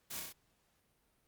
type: noise with echo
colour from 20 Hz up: white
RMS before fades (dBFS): -44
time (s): 0.1-0.2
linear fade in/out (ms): 10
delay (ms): 32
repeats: 4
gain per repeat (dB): -2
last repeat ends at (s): 0.328
effects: pink hiss -75 dBFS RMS until 1.27 s + Opus 48 kbps